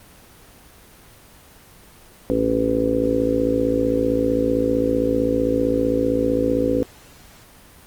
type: harmonic tone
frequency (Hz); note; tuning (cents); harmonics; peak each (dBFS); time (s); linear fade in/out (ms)
55.5; A1; +16; 1 / 2 / 4 / 5 / 6 / 7 / 8 / 9; -32 / -31 / -29 / -21 / -32 / -26 / -27 / -21; 2.3-6.83; 0
effects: pink hiss -47 dBFS RMS until 7.86 s + Opus 24 kbps